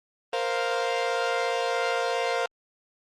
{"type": "chord", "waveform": "sawtooth", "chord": "Bb suspended second", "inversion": "none", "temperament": "equal", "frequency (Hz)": [466.2, 523.3, 698.5], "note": ["Bb4", "C5", "F5"], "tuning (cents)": [0, 0, 0], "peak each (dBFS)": -25, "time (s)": [0.33, 2.46], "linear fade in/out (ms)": 2, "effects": ["low-pass 5000 Hz 12 dB/octave", "Opus 32 kbps"]}